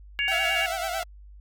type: harmonic tone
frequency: 560 Hz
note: C#5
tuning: 18 cents sharp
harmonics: 3 / 4 / 5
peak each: -29 / -27 / -27 dBFS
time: 0.19-0.66 s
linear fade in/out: 0 ms
type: tone with vibrato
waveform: sawtooth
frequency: 740 Hz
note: F#5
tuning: in tune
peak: -26 dBFS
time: 0.28-1.03 s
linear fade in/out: 0 ms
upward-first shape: sine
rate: 9.1 Hz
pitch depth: 94 cents each way
type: tone with tremolo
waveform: sawtooth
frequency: 661 Hz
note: E5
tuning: 5 cents sharp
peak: -25 dBFS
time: 0.31-1.04 s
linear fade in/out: 10 ms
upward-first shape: sine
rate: 7.9 Hz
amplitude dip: 50%
effects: added 50 Hz sine -44 dBFS peak until 1.4 s